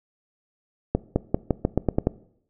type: accelerating click train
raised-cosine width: 2 ms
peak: -6 dBFS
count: 9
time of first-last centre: 0.95-2.071 s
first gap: 210 ms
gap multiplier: 0.88
effects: noise-tail reverb RT60 0.7 s tail -20 dB re dry